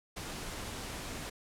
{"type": "noise", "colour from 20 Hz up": "pink", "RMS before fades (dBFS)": -41, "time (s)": [0.16, 1.3], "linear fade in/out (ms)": 10, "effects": ["low-pass 11000 Hz 12 dB/octave"]}